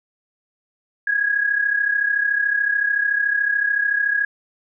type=tone pair together; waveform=sine; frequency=1648.3 / 1682 Hz; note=G#6 / G#6; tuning=-14 / +22 cents; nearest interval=unison; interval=36 cents; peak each=-18 / -23 dBFS; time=1.07-4.25 s; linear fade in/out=5 ms; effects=none